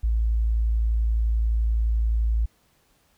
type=tone; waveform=sine; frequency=55.8 Hz; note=A1; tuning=25 cents sharp; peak=-19 dBFS; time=0.03-2.46 s; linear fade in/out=10 ms; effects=pink hiss -64 dBFS RMS until 3.17 s